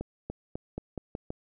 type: accelerating click train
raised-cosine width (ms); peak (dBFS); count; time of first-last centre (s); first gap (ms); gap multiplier
2; -21; 7; 0.01-1.304; 290; 0.88
effects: none